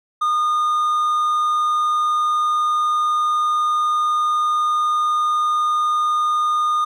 triangle tone, 1222 Hz, D#6, 32 cents flat, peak -14 dBFS, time 0.21-6.85 s, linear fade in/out 10 ms, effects none

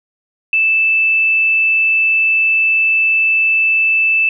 sine tone, 2637 Hz, E7, in tune, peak -10 dBFS, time 0.53-4.29 s, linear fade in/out 2 ms, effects none

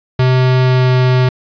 square tone with pitch glide, 128.3 to 127.49 Hz, C3 to C3, -34 to -45 cents, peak -9 dBFS, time 0.19-1.29 s, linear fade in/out 5 ms, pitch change -11 cents, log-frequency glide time 0.63-0.93 s, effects resampled to 11025 Hz + 7-bit

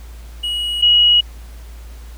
triangle / sine tone pair in turn, 2906 / 2906 Hz, F#7 / F#7, -32 / -32 cents, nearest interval unison, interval 0 cents, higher neither, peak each -17 / -8 dBFS, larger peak second, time 0.43-0.82 / 0.82-1.21 s, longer neither, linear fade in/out 10 ms, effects added 57 Hz sine -32 dBFS peak until 2.17 s + pink hiss -46 dBFS RMS until 2.17 s

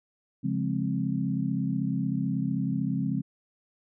sine chord, Db major seventh, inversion none, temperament equal with one note detuned, 138.59 / 174.61 / 207.7 / 263.9 Hz, Db3 / F3 / Ab3 / C4, 0 / 0 / 0 / +15 cents, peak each -31 dBFS, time 0.43-3.22 s, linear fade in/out 20 ms, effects none

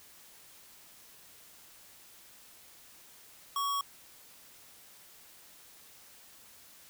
sine tone with sample-and-hold, 1124 Hz, C#6, 24 cents sharp, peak -29 dBFS, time 3.56-3.81 s, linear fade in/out 2 ms, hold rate 4410 Hz, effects white hiss -56 dBFS RMS until 6.89 s

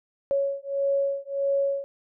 sine beating tone pair, 554.4 / 556 Hz, C#5 / C#5, 0 / +5 cents, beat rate 1.6 Hz, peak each -26 dBFS, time 0.31-1.84 s, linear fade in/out 0 ms, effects none

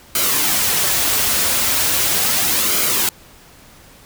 white noise with flanger, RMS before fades -17 dBFS, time 0.15-3.09 s, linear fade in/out 2 ms, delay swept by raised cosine 1.1 to 6.5 ms, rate 0.38 Hz, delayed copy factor -0.5, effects pink hiss -45 dBFS RMS until 4.05 s

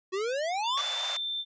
square exponential sweep, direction up, 365.7 to 1200 Hz, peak -29 dBFS, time 0.12-0.82 s, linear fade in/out 20 ms
sine tone with pitch glide, 3520 to 3561 Hz, A7 to A7, 0 to +20 cents, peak -30 dBFS, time 0.63-1.45 s, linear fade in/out 50 ms, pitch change +20 cents, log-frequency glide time 0.92-0.98 s
pink high-pass noise, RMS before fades -36 dBFS, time 0.77-1.17 s, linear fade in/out 5 ms, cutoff 580 Hz, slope 48 dB/octave
effects resampled to 16000 Hz

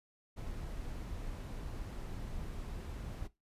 brown noise, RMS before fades -42 dBFS, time 0.36-3.28 s, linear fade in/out 20 ms, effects noise-tail reverb RT60 0.2 s tail -18 dB re dry + resampled to 32000 Hz

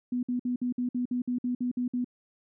sine tone bursts, 246.9 Hz, B3, in tune, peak -26 dBFS, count 12, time 0.12-2.045 s, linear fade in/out 5 ms, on 110 ms, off 55 ms, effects none

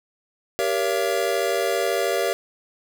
square chord, G diminished seventh, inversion none, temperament just, 392 / 470.4 / 564.5 / 677.4 Hz, G4 / Bb4 / Db5 / Fb5, 0 / +16 / +31 / +47 cents, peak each -27 dBFS, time 0.59-2.33 s, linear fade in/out 0 ms, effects none

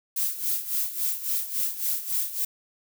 violet noise with tremolo, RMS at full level -25 dBFS, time 0.16-2.45 s, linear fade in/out 5 ms, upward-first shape sine, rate 3.6 Hz, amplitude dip 75%, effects none

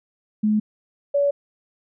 sine tone pair in turn, 213 / 568.6 Hz, G#3 / C#5, +44 / +44 cents, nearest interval octave + perfect fourth, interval 1700 cents, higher second, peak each -16 dBFS, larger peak neither, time 0.43-0.6 / 1.14-1.31 s, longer neither, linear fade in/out 10 ms, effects none

